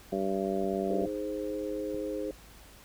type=harmonic tone; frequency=97 Hz; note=G2; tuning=18 cents flat; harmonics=2 / 3 / 4 / 5 / 6 / 7; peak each=-34 / -37 / -32 / -39 / -37 / -35 dBFS; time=0.12-1.06 s; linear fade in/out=5 ms
type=clicks; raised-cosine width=5 ms; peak=-35 dBFS; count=5; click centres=0.64 / 0.738 / 1.021 / 1.075 / 1.946 s
type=chord; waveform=sine; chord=Ab major; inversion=second; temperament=equal; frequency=311.1 / 415.3 / 523.3 Hz; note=Eb4 / Ab4 / C5; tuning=0 / 0 / 0 cents; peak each=-36 dBFS; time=0.9-2.31 s; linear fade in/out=2 ms
effects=added 53 Hz sine -54 dBFS peak until 2.84 s + pink hiss -54 dBFS RMS until 2.84 s